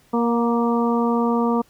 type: harmonic tone with a mistuned harmonic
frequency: 234.8 Hz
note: A#3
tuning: 13 cents sharp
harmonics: 1 / 2 / 3 / 4 / 5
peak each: -19 / -23 / -29 / -26 / -28 dBFS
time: 0.13-1.62 s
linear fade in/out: 10 ms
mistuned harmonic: 3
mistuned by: +19 cents
effects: pink hiss -57 dBFS RMS until 1.69 s